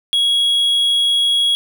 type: tone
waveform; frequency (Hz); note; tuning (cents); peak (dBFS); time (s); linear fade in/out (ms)
triangle; 3322; G#7; 0; -11; 0.13-1.55; 0
effects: none